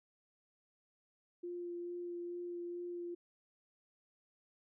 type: tone with vibrato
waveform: sine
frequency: 349.2 Hz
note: F4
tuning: in tune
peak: -40 dBFS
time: 1.43-3.15 s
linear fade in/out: 10 ms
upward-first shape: sine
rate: 2.3 Hz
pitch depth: 11 cents each way
effects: none